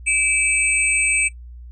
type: tone cluster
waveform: sine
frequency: 2320 / 2606 / 8220 Hz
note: D7 / E7 / C9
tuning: -22 / -20 / -32 cents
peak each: -20 dBFS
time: 0.06-1.29 s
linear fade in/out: 20 ms
effects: noise-tail reverb RT60 0.1 s tail -18 dB re dry + added 60 Hz sine -35 dBFS peak until 1.71 s